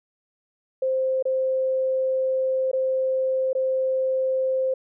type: tone with dropouts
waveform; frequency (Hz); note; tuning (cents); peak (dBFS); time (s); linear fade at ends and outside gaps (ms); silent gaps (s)
sine; 523.3; C5; 0; -20; 0.82-4.74; 5; 1.226-1.253 / 2.715-2.731 / 3.531-3.55
effects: none